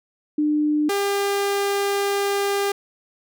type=tone pair in turn; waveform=sine / sawtooth; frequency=300.1 / 400.6 Hz; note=D4 / G4; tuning=+38 / +38 cents; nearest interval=perfect fourth; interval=500 cents; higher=second; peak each=-17 / -16 dBFS; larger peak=second; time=0.38-0.89 / 0.89-2.72 s; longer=second; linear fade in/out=5 ms; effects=none